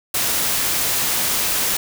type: noise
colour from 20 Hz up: white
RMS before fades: -20 dBFS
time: 0.14-1.77 s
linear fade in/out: 5 ms
effects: none